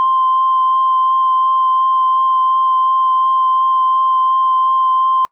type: tone with vibrato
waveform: sine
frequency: 1045 Hz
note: C6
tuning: 2 cents flat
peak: -10 dBFS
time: 0-5.25 s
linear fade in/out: 0 ms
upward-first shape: triangle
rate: 2.8 Hz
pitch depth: 10 cents each way
effects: noise-tail reverb RT60 0.1 s tail -23 dB re dry + tanh soft clip ceiling -6 dBFS